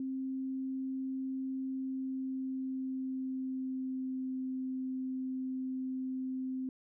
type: tone with pitch glide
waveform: sine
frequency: 264 to 259.8 Hz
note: C4 to C4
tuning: +16 to -12 cents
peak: -34 dBFS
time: 0-6.69 s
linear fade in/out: 2 ms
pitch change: -28 cents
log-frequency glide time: 1.68-4.37 s
effects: none